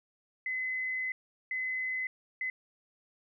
sine tone bursts at uneven times, 2032 Hz, B6, 49 cents sharp, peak -31 dBFS, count 3, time 0.46-1.12 / 1.51-2.07 / 2.41-2.5 s, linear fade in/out 2 ms, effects none

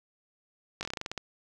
slowing click train, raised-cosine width 0.2 ms, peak -17 dBFS, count 11, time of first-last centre 0.81-1.177 s, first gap 19 ms, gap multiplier 1.14, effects none

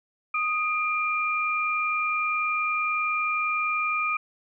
sine tone pair together, 1244.5 / 2386 Hz, D#6 / D7, 0 / +27 cents, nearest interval major seventh, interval 1127 cents, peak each -26 dBFS, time 0.34-4.17 s, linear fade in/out 5 ms, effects none

